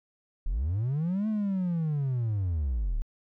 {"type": "linear two-way sweep", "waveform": "triangle", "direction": "up then down", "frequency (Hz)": [30.75, 220, 30.75], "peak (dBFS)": -23, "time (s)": [0.46, 3.02], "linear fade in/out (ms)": 0, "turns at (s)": 1.28, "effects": ["tanh soft clip ceiling -20 dBFS"]}